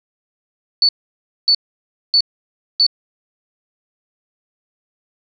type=tone bursts; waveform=sine; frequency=4473 Hz; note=C#8; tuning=15 cents sharp; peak=-9 dBFS; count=4; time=0.82-2.866 s; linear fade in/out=2 ms; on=69 ms; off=590 ms; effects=none